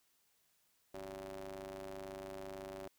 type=ring-modulated tone; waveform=sawtooth; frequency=98 Hz; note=G2; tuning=in tune; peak=-38 dBFS; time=0.94-2.88 s; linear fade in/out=5 ms; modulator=477 Hz; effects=white hiss -75 dBFS RMS until 2.98 s